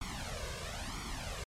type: noise with flanger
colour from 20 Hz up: pink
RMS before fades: -40 dBFS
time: 0.01-1.44 s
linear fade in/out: 5 ms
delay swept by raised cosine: 0.88 to 1.88 ms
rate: 1 Hz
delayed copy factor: +0.9
effects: low-pass 8000 Hz 12 dB/octave + MP3 64 kbps

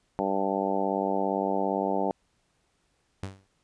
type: harmonic tone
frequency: 97.5 Hz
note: G2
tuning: 9 cents flat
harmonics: 2 / 3 / 4 / 5 / 6 / 7 / 8 / 9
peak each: -33 / -33 / -33 / -33 / -33 / -33 / -33 / -33 dBFS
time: 0.19-2.11 s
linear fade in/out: 0 ms
type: tone with exponential decay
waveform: sawtooth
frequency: 96.7 Hz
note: G2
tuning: 23 cents flat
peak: -26 dBFS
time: 3.23-3.47 s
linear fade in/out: 0 ms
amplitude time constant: 51 ms
effects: pink hiss -71 dBFS RMS until 3.63 s + resampled to 22050 Hz

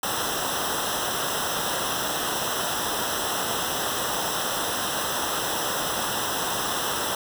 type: noise with comb filter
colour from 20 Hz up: pink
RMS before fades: -27 dBFS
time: 0.03-7.15 s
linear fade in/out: 2 ms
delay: 0.44 ms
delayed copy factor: -1
effects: none

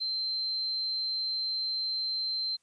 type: tone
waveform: sine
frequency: 4117 Hz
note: C8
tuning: 29 cents flat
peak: -29 dBFS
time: 0-2.57 s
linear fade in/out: 20 ms
effects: white hiss -73 dBFS RMS until 2.62 s + resampled to 22050 Hz

